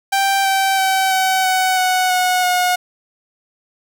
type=tone with pitch steps; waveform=sawtooth; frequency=784 / 775 / 766.1 / 757.3 / 748.6 / 740 / 731.5 / 723.1 Hz; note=G5 / G5 / G5 / F#5 / F#5 / F#5 / F#5 / F#5; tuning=0 / -20 / -40 / +40 / +20 / 0 / -20 / -40 cents; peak=-10 dBFS; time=0.12-2.76 s; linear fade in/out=10 ms; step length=330 ms; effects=7-bit